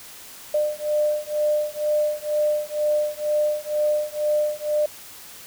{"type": "beating tone pair", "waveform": "sine", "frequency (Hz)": [599, 601.1], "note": ["D5", "D5"], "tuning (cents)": [34, 40], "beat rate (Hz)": 2.1, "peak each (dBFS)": -23, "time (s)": [0.54, 4.86], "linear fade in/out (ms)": 5, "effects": ["white hiss -42 dBFS RMS until 5.46 s"]}